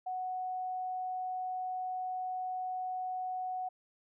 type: tone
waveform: sine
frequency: 740 Hz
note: F#5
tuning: in tune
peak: -34 dBFS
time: 0.06-3.69 s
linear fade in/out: 10 ms
effects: none